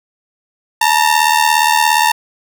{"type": "ring-modulated tone", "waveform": "sawtooth", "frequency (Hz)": 907, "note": "A#5", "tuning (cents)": -48, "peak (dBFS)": -3, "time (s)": [0.81, 2.12], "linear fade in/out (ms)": 5, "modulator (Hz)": 38.6, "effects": ["7-bit"]}